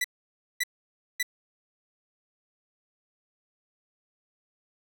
sawtooth tone bursts, 1975.5 Hz, B6, in tune, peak -21 dBFS, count 3, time 0.01-1.229 s, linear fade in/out 5 ms, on 33 ms, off 560 ms, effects none

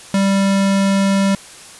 square tone, 196 Hz, G3, in tune, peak -13 dBFS, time 0.14-1.35 s, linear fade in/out 2 ms, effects white hiss -38 dBFS RMS until 1.79 s + resampled to 24000 Hz

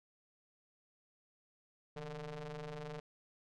sawtooth ring-modulated tone, 146.83 Hz, D3, in tune, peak -36 dBFS, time 1.96-3 s, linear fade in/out 5 ms, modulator 305 Hz, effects low-pass 5000 Hz 12 dB/octave

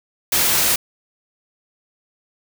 white noise, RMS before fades -17 dBFS, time 0.32-0.76 s, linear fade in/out 5 ms, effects none

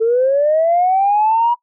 sine linear sweep, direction up, 440 to 965 Hz, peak -10 dBFS, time 0-1.55 s, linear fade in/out 20 ms, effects noise-tail reverb RT60 0.1 s tail -22 dB re dry + tanh soft clip ceiling -6 dBFS

